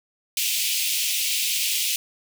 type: high-pass noise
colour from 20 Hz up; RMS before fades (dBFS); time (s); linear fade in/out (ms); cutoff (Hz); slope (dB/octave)
pink; -24; 0.37-1.96; 2; 2400; 48
effects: none